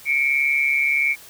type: tone pair together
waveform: sine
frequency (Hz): 2190 / 2331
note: C#7 / D7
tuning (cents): -22 / -14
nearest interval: minor second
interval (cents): 108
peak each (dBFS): -20 / -19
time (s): 0.05-1.16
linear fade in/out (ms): 50
effects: white hiss -44 dBFS RMS until 1.29 s

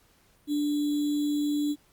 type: tone with sample-and-hold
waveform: sine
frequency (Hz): 293.7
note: D4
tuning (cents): 0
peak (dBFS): -24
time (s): 0.47-1.76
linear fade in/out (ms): 50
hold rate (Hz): 3675
effects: pink hiss -63 dBFS RMS until 1.92 s + Opus 48 kbps

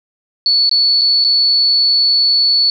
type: tone with dropouts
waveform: sine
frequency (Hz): 4435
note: C#8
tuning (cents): 0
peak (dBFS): -9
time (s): 0.46-2.7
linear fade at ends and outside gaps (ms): 1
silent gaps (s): 0.694-0.713 / 1.012-1.016 / 1.241-1.247
effects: none

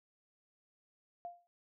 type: tone with exponential decay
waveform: sine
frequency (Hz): 698.5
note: F5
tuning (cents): 0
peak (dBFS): -38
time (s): 1.25-1.47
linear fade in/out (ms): 0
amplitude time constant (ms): 47
effects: none

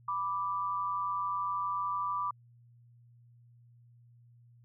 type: tone pair together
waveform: sine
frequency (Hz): 987.8 / 1174.7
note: B5 / D6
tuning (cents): 0 / 0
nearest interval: minor third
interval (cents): 300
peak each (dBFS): -35 / -32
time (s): 0.08-2.31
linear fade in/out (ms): 5
effects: added 119 Hz sine -57 dBFS peak until 4.64 s

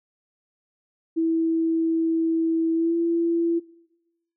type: tone with pitch glide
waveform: sine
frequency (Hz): 326.9 to 336.5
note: E4 to E4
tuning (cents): -14 to +36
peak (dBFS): -19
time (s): 1.16-3.6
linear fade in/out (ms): 20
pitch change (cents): +50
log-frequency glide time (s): 2.74-2.96
effects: noise-tail reverb RT60 0.9 s tail -20 dB re dry

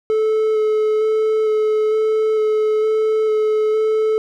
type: tone with vibrato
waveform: triangle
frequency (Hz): 433.3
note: A4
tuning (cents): -27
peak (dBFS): -12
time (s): 0.1-4.18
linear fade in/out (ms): 0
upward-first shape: square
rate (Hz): 1.1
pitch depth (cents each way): 10
effects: none

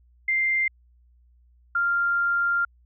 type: tone pair in turn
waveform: sine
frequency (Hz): 2094 / 1393.6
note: C7 / F6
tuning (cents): +1 / -4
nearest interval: perfect fifth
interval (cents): 705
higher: first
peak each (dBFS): -20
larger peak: neither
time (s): 0.28-0.68 / 1.75-2.65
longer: second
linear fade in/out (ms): 5
effects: added 60 Hz sine -55 dBFS peak until 2.85 s

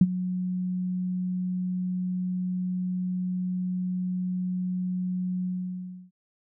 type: tone with ADSR envelope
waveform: sine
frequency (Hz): 182.4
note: F#3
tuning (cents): -24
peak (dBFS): -11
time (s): 0.01-6.11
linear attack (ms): 4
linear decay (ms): 42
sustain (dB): -15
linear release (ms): 660
effects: none

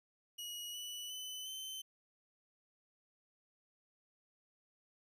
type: tone with pitch steps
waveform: sawtooth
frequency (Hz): 2904 / 2960 / 3017 / 3075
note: F#7 / F#7 / F#7 / G7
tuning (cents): -33 / 0 / +33 / -34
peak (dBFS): -40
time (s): 0.38-1.82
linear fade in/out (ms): 10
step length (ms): 360
effects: none

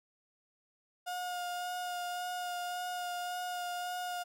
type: tone with vibrato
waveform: 35% pulse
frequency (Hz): 715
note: F5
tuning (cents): +41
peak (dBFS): -34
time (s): 1.06-4.24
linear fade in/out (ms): 20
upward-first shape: sine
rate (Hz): 1.8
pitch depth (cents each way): 14
effects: none

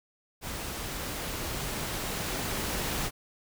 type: noise with level ramp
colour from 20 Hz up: pink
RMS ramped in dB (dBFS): -37 to -31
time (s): 0.41-3.11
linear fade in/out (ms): 50
effects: none

